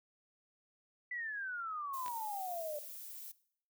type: exponential sweep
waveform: sine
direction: down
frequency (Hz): 2000 to 580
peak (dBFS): -38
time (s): 1.11-2.79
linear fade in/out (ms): 5
type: noise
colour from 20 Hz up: violet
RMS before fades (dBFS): -48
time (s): 1.93-3.32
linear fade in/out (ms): 10
type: clicks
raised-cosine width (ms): 0.2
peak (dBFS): -31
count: 2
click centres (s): 2.062 / 2.081
effects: noise-tail reverb RT60 0.6 s tail -19 dB re dry